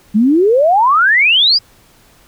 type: exponential sweep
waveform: sine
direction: up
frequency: 200.2 to 5060 Hz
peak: -7 dBFS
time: 0.14-1.59 s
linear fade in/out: 20 ms
effects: pink hiss -48 dBFS RMS until 2.27 s